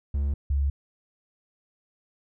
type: tone pair in turn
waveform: triangle / sine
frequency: 70.6 / 69.87 Hz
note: C#2 / C#2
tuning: +32 / +14 cents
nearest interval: unison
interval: 18 cents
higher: first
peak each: -21 dBFS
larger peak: neither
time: 0.14-0.34 / 0.5-0.7 s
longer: neither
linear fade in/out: 5 ms
effects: none